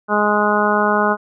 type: harmonic tone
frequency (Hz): 208.7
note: G#3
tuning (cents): +9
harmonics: 1 / 2 / 3 / 4 / 5 / 6 / 7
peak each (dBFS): -21 / -21 / -21 / -21 / -21 / -21 / -21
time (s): 0.08-1.17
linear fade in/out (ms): 50
effects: none